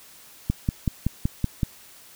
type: click train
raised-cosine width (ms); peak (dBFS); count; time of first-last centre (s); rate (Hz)
5; -9; 7; 0.5-1.632; 5.3
effects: white hiss -49 dBFS RMS until 2.15 s